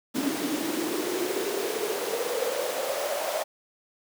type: noise with high-pass filter sweep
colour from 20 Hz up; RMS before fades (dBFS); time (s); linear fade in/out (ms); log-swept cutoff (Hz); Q
pink; -29; 0.14-3.44; 20; 270 to 640; 7.3
effects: none